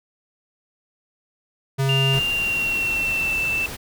square tone, 135.5 Hz, C#3, 39 cents flat, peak -19 dBFS, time 1.78-2.2 s, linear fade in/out 20 ms
sine tone with pitch glide, 2794 to 2660 Hz, F7 to E7, 0 to +15 cents, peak -20 dBFS, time 1.89-3.66 s, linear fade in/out 2 ms, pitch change -85 cents, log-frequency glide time 2.21-3.37 s
pink noise, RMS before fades -33 dBFS, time 2.12-3.77 s, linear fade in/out 20 ms
effects none

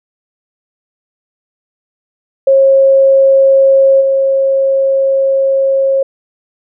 sine tone with level steps, 541 Hz, C#5, 42 cents flat, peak -4 / -8 dBFS, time 2.47-6.03 s, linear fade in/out 5 ms, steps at 4 s, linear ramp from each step 20 ms, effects none

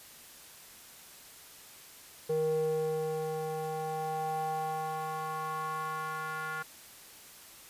square tone with band-pass filter sweep, 157 Hz, D#3, 16 cents sharp, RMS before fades -34 dBFS, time 2.29-6.63 s, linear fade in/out 10 ms, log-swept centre 450 to 1400 Hz, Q 4.2, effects white hiss -52 dBFS RMS until 7.69 s + resampled to 32000 Hz

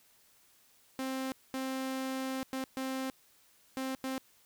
sawtooth tone bursts at uneven times, 263.5 Hz, C4, 12 cents sharp, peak -30 dBFS, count 6, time 0.99-1.32 / 1.54-2.43 / 2.53-2.64 / 2.77-3.1 / 3.77-3.95 / 4.04-4.18 s, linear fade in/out 0 ms, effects white hiss -65 dBFS RMS until 4.45 s

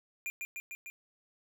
square tone with echo, 2397 Hz, D7, 35 cents sharp, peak -35 dBFS, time 0.26-0.3 s, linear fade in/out 0 ms, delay 150 ms, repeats 4, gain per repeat -2 dB, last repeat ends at 0.9 s, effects none

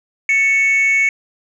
sine tone with frequency modulation, 2217 Hz, C#7, in tune, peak -9 dBFS, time 0.29-1.09 s, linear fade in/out 2 ms, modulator 447 Hz, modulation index 0.28, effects tanh soft clip ceiling -10 dBFS

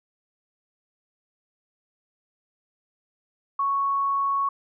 sine tone, 1108.7 Hz, C#6, in tune, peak -21 dBFS, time 3.59-4.49 s, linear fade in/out 5 ms, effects none

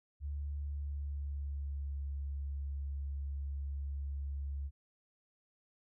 sine tone with pitch glide, 72 to 69.95 Hz, D2 to C#2, -34 to +16 cents, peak -36 dBFS, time 0.2-4.71 s, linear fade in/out 50 ms, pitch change -50 cents, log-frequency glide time 0.62-2.01 s, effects none

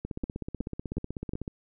two click trains, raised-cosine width 3 ms, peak -21 / -19 dBFS, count 24 / 4, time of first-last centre 0.05-1.479 / 0.24-1.335 s, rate 16.1 / 2.74 Hz, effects none

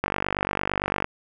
click train, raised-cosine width 0.5 ms, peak -8 dBFS, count 50, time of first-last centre 0.04-1.044 s, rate 48.8 Hz, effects none

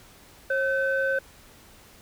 sine tone pair together, 539.8 / 1529 Hz, C#5 / G6, -46 / -44 cents, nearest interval octave + tritone, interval 1802 cents, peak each -24 dBFS, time 0.5-1.19 s, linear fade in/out 5 ms, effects tanh soft clip ceiling -16 dBFS + pink hiss -52 dBFS RMS until 2.01 s

